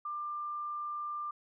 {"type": "tone", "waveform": "sine", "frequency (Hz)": 1191, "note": "D6", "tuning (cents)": 24, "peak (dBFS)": -35, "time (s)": [0.05, 1.31], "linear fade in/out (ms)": 5, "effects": []}